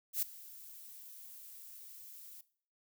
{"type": "noise with ADSR envelope", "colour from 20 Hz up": "violet", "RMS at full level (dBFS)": -31, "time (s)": [0.13, 2.41], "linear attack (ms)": 93, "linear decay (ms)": 7, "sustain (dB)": -21, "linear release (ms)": 4, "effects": ["noise-tail reverb RT60 0.5 s tail -18 dB re dry"]}